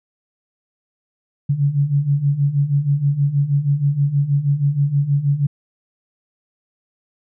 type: beating tone pair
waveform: sine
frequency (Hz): 138.59 / 144.89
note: C#3 / D3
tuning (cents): 0 / -23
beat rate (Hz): 6.3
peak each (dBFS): -20 / -16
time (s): 1.49-5.47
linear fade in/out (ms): 10
effects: none